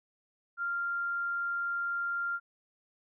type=tone; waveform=sine; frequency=1392 Hz; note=F6; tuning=6 cents flat; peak=-30 dBFS; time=0.57-2.4 s; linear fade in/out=50 ms; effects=none